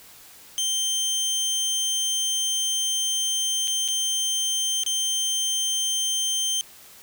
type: tone with dropouts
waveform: 25% pulse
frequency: 3150 Hz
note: G7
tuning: 8 cents sharp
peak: -19 dBFS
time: 0.58-6.61 s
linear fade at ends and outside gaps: 0 ms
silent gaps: 3.674-3.679 / 3.879-3.885 / 4.835-4.863 s
effects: white hiss -48 dBFS RMS until 7.02 s